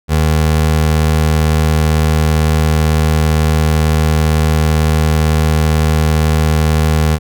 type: tone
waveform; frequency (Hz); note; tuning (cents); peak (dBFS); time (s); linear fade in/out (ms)
25% pulse; 77.9; D#2; +3; -6; 0.08-7.19; 50
effects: none